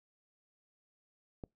click, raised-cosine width 2 ms, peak -29 dBFS, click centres 1.438 s, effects noise-tail reverb RT60 0.2 s tail -26 dB re dry

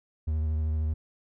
triangle tone with vibrato, 77.78 Hz, D#2, in tune, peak -23 dBFS, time 0.27-0.94 s, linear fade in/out 10 ms, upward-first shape sine, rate 13 Hz, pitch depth 26 cents each way, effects none

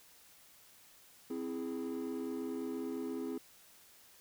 triangle chord, C augmented, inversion none, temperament equal with one note detuned, 260.7 / 329.6 / 415.3 Hz, C4 / E4 / G#4, -6 / 0 / 0 cents, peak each -37 / -39 / -39 dBFS, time 1.3-3.38 s, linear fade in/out 5 ms, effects tanh soft clip ceiling -30 dBFS + white hiss -61 dBFS RMS until 4.2 s

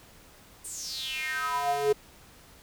square tone with high-pass filter sweep, 142.3 Hz, C#3, 46 cents sharp, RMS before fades -30 dBFS, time 0.64-1.93 s, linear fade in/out 10 ms, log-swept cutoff 9100 to 400 Hz, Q 6.5, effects pink hiss -54 dBFS RMS until 2.62 s

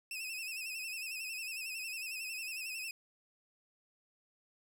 sawtooth tone with vibrato, 2600 Hz, E7, 24 cents flat, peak -36 dBFS, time 0.11-2.91 s, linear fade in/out 2 ms, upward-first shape sine, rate 11 Hz, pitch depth 80 cents each way, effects none

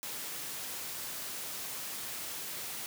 white noise, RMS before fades -40 dBFS, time 0.03-2.86 s, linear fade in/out 0 ms, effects high-pass 100 Hz 12 dB/octave

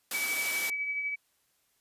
white high-pass noise, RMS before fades -34 dBFS, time 0.11-0.7 s, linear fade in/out 2 ms, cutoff 200 Hz, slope 24 dB/octave
sine tone with tremolo, 2286 Hz, D7, 47 cents flat, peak -28 dBFS, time 0.13-1.16 s, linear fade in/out 20 ms, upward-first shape triangle, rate 12 Hz, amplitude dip 45%
effects white hiss -72 dBFS RMS until 1.8 s + resampled to 32000 Hz

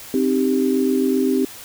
sine chord, C minor, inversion none, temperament equal with one note detuned, 261.6 / 309.3 / 392 Hz, C4 / Eb4 / G4, 0 / -10 / 0 cents, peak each -18 / -23 / -20 dBFS, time 0.14-1.45 s, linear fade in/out 2 ms, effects white hiss -38 dBFS RMS until 1.64 s

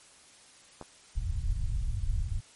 clicks, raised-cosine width 1 ms, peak -26 / -35 dBFS, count 2, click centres 0.813 / 0.825 s
pink low-pass noise, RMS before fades -30 dBFS, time 1.15-2.41 s, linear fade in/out 20 ms, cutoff 100 Hz, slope 24 dB/octave
effects white hiss -56 dBFS RMS until 2.55 s + MP3 48 kbps

